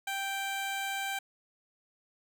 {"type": "tone", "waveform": "15% pulse", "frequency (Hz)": 784, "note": "G5", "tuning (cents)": 0, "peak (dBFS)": -26, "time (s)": [0.07, 1.19], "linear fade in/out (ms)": 5, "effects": []}